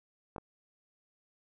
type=clicks; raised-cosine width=1 ms; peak=-27 / -26 dBFS; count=2; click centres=0.362 / 0.382 s; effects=none